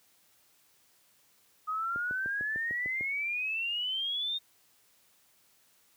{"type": "exponential sweep", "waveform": "sine", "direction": "up", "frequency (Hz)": [1244.5, 3700], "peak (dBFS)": -30, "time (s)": [1.67, 4.39], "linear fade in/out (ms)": 20}
{"type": "click train", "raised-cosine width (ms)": 2, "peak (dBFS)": -30, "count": 8, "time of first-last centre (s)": [1.96, 3.009], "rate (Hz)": 6.67}
{"effects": ["white hiss -66 dBFS RMS until 5.96 s", "high-pass 60 Hz 12 dB/octave"]}